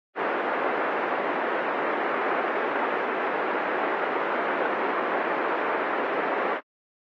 pink band-pass noise, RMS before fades -27 dBFS, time 0.15-6.61 s, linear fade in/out 50 ms, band 340 to 1900 Hz, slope 24 dB/octave, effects AAC 32 kbps

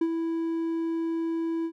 triangle tone with ADSR envelope, 329.6 Hz, E4, in tune, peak -18 dBFS, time 0.01-1.72 s, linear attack 6 ms, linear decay 57 ms, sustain -6 dB, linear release 69 ms, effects none

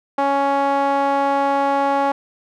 sawtooth tone with band-pass filter, 278.2 Hz, C#4, 6 cents sharp, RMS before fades -18 dBFS, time 0.18-2.12 s, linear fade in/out 5 ms, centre 830 Hz, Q 2.4, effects none

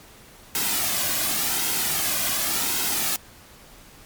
white noise with flanger, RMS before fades -24 dBFS, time 0.55-3.16 s, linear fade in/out 0 ms, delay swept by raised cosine 1.7 to 2.27 ms, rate 0.89 Hz, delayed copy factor -0.55, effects pink hiss -48 dBFS RMS until 4.05 s + MP3 96 kbps

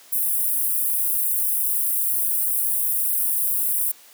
white high-pass noise, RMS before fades -22 dBFS, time 0.12-3.92 s, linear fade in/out 10 ms, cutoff 9400 Hz, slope 48 dB/octave, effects white hiss -49 dBFS RMS until 4.13 s + high-pass 300 Hz 12 dB/octave

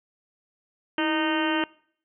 harmonic tone with a mistuned harmonic, 308.5 Hz, D#4, 15 cents flat, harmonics 1 / 2 / 3 / 4 / 5 / 6 / 7 / 8 / 9 / 10, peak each -25 / -32 / -31 / -35 / -31 / -34 / -39 / -39 / -33 / -34 dBFS, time 0.98-1.64 s, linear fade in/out 2 ms, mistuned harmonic 1, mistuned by +72 cents, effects noise-tail reverb RT60 0.6 s tail -24 dB re dry

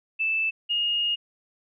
sine tone pair in turn, 2637 / 2853 Hz, E7 / F7, 0 / +36 cents, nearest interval minor second, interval 136 cents, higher second, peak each -22 dBFS, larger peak neither, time 0.19-0.51 / 0.69-1.16 s, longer second, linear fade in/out 20 ms, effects none

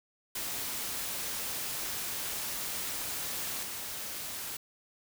white noise with level steps, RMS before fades -36 / -39 dBFS, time 0.35-4.57 s, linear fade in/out 5 ms, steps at 3.63 s, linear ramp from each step 2 ms, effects none

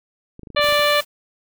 clicks, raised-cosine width 3 ms, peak -25 dBFS, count 10, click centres 0.394 / 0.433 / 0.472 / 0.503 / 0.548 / 0.594 / 0.643 / 0.688 / 0.725 / 0.794 s
harmonic tone, 587.3 Hz, D5, in tune, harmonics 1 / 2 / 3 / 4 / 5 / 6 / 7, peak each -18 / -21 / -23 / -24 / -25 / -26 / -26 dBFS, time 0.56-1.01 s, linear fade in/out 10 ms
white noise, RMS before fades -32 dBFS, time 0.6-1.05 s, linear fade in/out 50 ms
effects none

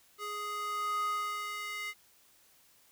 square tone with high-pass filter sweep, 415.8 Hz, G#4, 2 cents sharp, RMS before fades -36 dBFS, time 0.18-1.94 s, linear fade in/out 50 ms, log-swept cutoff 830 to 1900 Hz, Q 4.7, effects white hiss -64 dBFS RMS until 2.91 s

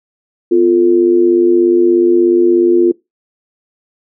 sine tone with amplitude modulation, 349.2 Hz, F4, in tune, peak -3 dBFS, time 0.51-2.92 s, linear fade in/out 10 ms, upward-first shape sine, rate 96.8 Hz, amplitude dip 70%, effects noise-tail reverb RT60 0.2 s tail -22 dB re dry

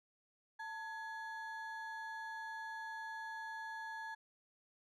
triangle ring-modulated tone, 1286 Hz, E6, 43 cents flat, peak -38 dBFS, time 0.59-4.15 s, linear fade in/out 10 ms, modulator 395 Hz, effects none

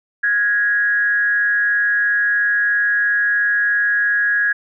sine tone with amplitude modulation, 1659 Hz, G#6, 2 cents flat, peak -11 dBFS, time 0.23-4.53 s, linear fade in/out 10 ms, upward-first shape sine, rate 223 Hz, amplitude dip 60%, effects none

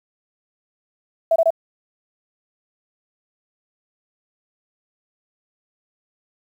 sine tone bursts, 659.3 Hz, E5, in tune, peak -12 dBFS, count 3, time 1.31-1.505 s, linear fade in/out 5 ms, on 49 ms, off 24 ms, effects 8-bit

